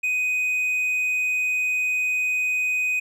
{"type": "tone", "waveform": "triangle", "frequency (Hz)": 2500, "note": "D#7", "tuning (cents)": 8, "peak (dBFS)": -19, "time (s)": [0.03, 3], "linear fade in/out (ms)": 10, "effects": []}